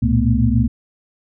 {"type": "tone cluster", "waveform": "sine", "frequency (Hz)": [67.4, 111.9, 119, 220.1, 243.8], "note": ["C#2", "A2", "A#2", "A3", "B3"], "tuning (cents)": [-48, 30, 36, 1, -22], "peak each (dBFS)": -19, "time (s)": [0.02, 0.68], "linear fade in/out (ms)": 10, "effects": []}